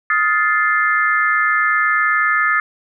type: chord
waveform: sine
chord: F dominant seventh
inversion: third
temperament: just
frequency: 1257.2 / 1396.9 / 1746.1 / 2095 Hz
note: Eb6 / F6 / A6 / C7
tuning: +18 / 0 / -14 / +2 cents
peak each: -18 / -22 / -16 / -22 dBFS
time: 0.1-2.6 s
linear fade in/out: 2 ms
effects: none